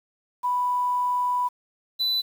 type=tone pair in turn; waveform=sine / triangle; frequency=987.8 / 3990 Hz; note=B5 / B7; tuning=0 / +17 cents; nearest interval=2 octaves; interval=2417 cents; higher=second; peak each=-21 / -20 dBFS; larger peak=second; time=0.43-1.49 / 1.99-2.22 s; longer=first; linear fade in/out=20 ms; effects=8-bit